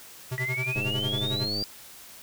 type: tone with tremolo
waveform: square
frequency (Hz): 128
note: C3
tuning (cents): -38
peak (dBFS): -28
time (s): 0.31-1.49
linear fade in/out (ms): 10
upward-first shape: sine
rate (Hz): 11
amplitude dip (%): 90
type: exponential sweep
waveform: sine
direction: up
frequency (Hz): 1945 to 4798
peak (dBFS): -28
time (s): 0.38-1.64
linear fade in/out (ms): 0
type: click train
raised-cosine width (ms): 2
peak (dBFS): -23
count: 90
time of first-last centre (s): 0.76-1.624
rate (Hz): 103
effects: white hiss -47 dBFS RMS until 2.22 s